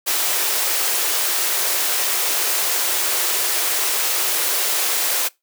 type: high-pass noise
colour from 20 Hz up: white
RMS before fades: -20 dBFS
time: 0.06-5.29 s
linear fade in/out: 20 ms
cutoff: 330 Hz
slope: 48 dB/octave
effects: noise-tail reverb RT60 0.2 s tail -23 dB re dry